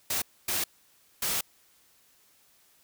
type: noise bursts at uneven times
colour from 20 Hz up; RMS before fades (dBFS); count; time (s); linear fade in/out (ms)
white; -29; 3; 0.1-0.22 / 0.48-0.64 / 1.22-1.41; 5
effects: white hiss -63 dBFS RMS until 2.83 s